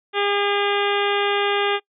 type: harmonic tone with a mistuned harmonic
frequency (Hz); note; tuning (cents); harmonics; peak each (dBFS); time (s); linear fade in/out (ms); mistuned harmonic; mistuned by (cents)
405.3; G#4; -42; 1 / 2 / 3 / 4 / 5 / 6 / 7 / 8 / 9; -22 / -25 / -27 / -28 / -29 / -30 / -30 / -31 / -32; 0.13-1.8; 50; 9; -47
effects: noise-tail reverb RT60 0.1 s tail -23 dB re dry